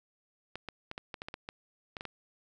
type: clicks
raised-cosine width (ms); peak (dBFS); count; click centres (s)
0.3; -23; 12; 0.556 / 0.687 / 0.914 / 0.979 / 1.142 / 1.219 / 1.285 / 1.341 / 1.489 / 1.968 / 2.009 / 2.053
effects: none